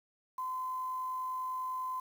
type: tone with quantisation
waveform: sine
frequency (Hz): 1025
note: C6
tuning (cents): -36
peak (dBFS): -34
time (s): 0.38-2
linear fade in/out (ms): 5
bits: 9
effects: none